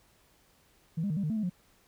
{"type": "tone with pitch steps", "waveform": "sine", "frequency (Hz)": [162, 202.6, 154.4, 199.1, 152.8, 221.7, 214.3, 179.2], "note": ["E3", "G#3", "D#3", "G3", "D#3", "A3", "A3", "F3"], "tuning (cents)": [-30, -43, -13, 27, -31, 13, -45, 45], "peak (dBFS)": -27, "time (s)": [0.97, 1.498], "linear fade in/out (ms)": 10, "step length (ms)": 66, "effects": ["tanh soft clip ceiling -24 dBFS", "pink hiss -65 dBFS RMS until 1.87 s"]}